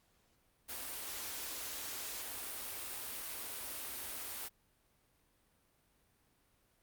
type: band-stop noise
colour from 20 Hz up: white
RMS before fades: -43 dBFS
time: 0.68-4.49 s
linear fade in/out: 20 ms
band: 110 to 220 Hz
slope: 48 dB/octave
effects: pink hiss -73 dBFS RMS until 6.82 s + Opus 48 kbps